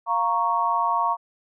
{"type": "chord", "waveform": "sine", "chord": "Bb minor", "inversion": "second", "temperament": "equal", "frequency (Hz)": [698.5, 932.3, 1108.7], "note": ["F5", "Bb5", "Db6"], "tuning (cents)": [0, 0, 0], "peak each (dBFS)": [-27, -23, -23], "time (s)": [0.06, 1.17], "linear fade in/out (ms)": 50, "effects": []}